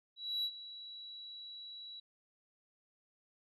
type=tone with ADSR envelope; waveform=sine; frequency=3913 Hz; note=B7; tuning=17 cents flat; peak=-30 dBFS; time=0.16-2 s; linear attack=280 ms; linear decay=63 ms; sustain=-16 dB; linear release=6 ms; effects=tanh soft clip ceiling -31 dBFS